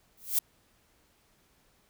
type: noise with exponential growth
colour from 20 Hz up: violet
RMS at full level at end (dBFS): -22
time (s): 0.17-0.39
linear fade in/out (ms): 5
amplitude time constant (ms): 47
effects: pink hiss -67 dBFS RMS until 1.89 s